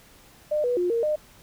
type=tone with pitch steps; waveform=sine; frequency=603 / 489.8 / 355.6 / 463.8 / 607 Hz; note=D5 / B4 / F4 / A#4 / D#5; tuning=+46 / -14 / +31 / -9 / -43 cents; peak=-21 dBFS; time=0.51-1.16 s; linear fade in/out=10 ms; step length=130 ms; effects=pink hiss -53 dBFS RMS until 1.42 s